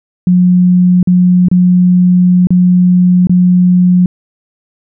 sine tone with dropouts, 180 Hz, F#3, 47 cents flat, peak -4 dBFS, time 0.27-4.06 s, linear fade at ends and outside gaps 2 ms, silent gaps 1.029-1.073 / 1.485-1.514 / 2.471-2.505 / 3.271-3.295 s, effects none

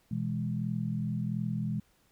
sine chord, E major, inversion second, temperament equal, 123.47 / 164.81 / 207.7 Hz, B2 / E3 / G#3, 0 / 0 / 0 cents, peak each -34 dBFS, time 0.11-1.8 s, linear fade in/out 5 ms, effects pink hiss -68 dBFS RMS until 2.11 s

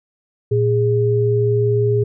sine tone pair together, 115.71 / 411.6 Hz, A#2 / G#4, -12 / -16 cents, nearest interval octave + minor seventh, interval 2196 cents, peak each -16 dBFS, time 0.51-2.04 s, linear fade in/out 10 ms, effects none

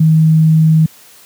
sine tone, 158.6 Hz, D#3, 33 cents sharp, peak -5 dBFS, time 0-0.86 s, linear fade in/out 5 ms, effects white hiss -42 dBFS RMS until 1.25 s + high-pass 100 Hz 12 dB/octave

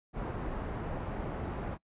pink low-pass noise, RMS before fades -37 dBFS, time 0.13-1.78 s, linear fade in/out 50 ms, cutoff 1100 Hz, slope 12 dB/octave, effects noise-tail reverb RT60 0.1 s tail -23 dB re dry + resampled to 8000 Hz

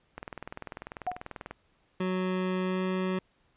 click train, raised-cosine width 0.5 ms, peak -23 dBFS, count 28, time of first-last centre 0.18-1.51 s, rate 20.3 Hz
sine tone with exponential decay, 726 Hz, F#5, 33 cents flat, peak -24 dBFS, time 1.07-1.21 s, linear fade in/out 5 ms, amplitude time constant 30 ms
25% pulse tone with pitch glide, 185 to 186.18 Hz, F#3 to F#3, 0 to +11 cents, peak -24 dBFS, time 2-3.19 s, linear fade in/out 5 ms, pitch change +11 cents, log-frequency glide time 2.64-2.83 s
effects pink hiss -69 dBFS RMS until 3.56 s + resampled to 8000 Hz

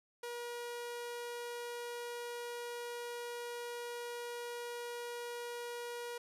sawtooth tone, 478.8 Hz, A#4, 46 cents sharp, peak -37 dBFS, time 0.23-6.18 s, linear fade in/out 5 ms, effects resampled to 32000 Hz

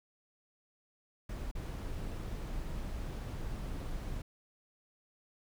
brown noise with dropouts, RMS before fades -39 dBFS, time 1.29-4.22 s, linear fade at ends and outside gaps 5 ms, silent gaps 1.514-1.551 s, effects none

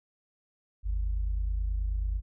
sine tone pair together, 49.85 / 79.2 Hz, G1 / D#2, +30 / +31 cents, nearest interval minor sixth, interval 801 cents, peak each -27 / -37 dBFS, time 0.83-2.22 s, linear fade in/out 50 ms, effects none

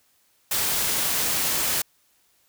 white noise, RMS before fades -24 dBFS, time 0.51-1.82 s, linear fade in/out 5 ms, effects white hiss -64 dBFS RMS until 2.48 s

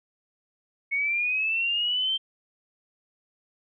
sine linear sweep, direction up, 2200 to 3146 Hz, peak -23 dBFS, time 0.91-2.18 s, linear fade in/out 20 ms, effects none

